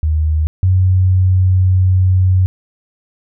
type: tone pair in turn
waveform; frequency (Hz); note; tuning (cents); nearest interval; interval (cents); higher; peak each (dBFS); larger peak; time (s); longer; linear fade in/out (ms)
sine; 77.78 / 92.84; D#2 / F#2; 0 / +6; minor third; 306; second; -11 / -8; second; 0.03-0.47 / 0.63-2.46; second; 0
effects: none